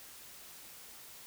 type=silence; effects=white hiss -52 dBFS RMS until 1.26 s